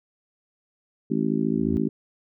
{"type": "harmonic tone", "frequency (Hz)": 54.4, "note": "A1", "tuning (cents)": -19, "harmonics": [3, 4, 5, 6, 7], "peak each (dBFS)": [-29, -25, -26, -30, -30], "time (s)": [1.1, 1.89], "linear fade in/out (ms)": 10}
{"type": "tone with exponential growth", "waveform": "triangle", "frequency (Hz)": 84.2, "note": "E2", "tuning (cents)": 37, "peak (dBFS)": -24, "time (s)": [1.32, 1.77], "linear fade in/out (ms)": 0, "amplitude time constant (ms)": 97}
{"effects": []}